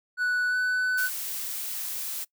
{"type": "tone with pitch glide", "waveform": "triangle", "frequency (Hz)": [1480, 1499.8], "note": ["F#6", "F#6"], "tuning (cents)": [0, 23], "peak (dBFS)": -21, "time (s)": [0.17, 1.1], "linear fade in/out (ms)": 50, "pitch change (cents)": 23, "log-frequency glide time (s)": [0.49, 0.56]}
{"type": "noise", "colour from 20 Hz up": "blue", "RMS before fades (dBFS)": -33, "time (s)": [0.97, 2.25], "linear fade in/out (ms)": 20}
{"effects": ["noise-tail reverb RT60 0.1 s tail -22 dB re dry"]}